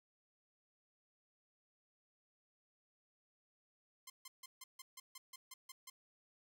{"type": "tone bursts", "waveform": "5% pulse", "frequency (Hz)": 1046.5, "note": "C6", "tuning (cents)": 0, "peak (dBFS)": -38, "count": 11, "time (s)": [4.07, 5.9], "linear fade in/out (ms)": 5, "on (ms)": 30, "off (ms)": 150, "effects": []}